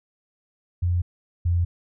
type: tone pair in turn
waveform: sine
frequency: 88 / 86.59 Hz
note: F2 / F2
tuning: +14 / -14 cents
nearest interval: unison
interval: 28 cents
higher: first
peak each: -19 / -18 dBFS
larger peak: second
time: 0.82-1.02 / 1.45-1.65 s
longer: neither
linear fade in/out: 10 ms
effects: none